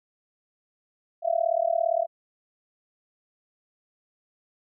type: tone with amplitude modulation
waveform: sine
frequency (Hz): 670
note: E5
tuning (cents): +28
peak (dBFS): -17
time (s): 1.22-2.07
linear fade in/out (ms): 50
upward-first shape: sine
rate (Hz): 37.5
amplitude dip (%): 100
effects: none